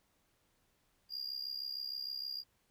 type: tone with amplitude modulation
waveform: triangle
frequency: 4815 Hz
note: D8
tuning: 42 cents sharp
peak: -34 dBFS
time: 1.09-2.44 s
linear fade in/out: 50 ms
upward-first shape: sine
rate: 66.5 Hz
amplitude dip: 80%
effects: pink hiss -75 dBFS RMS until 2.7 s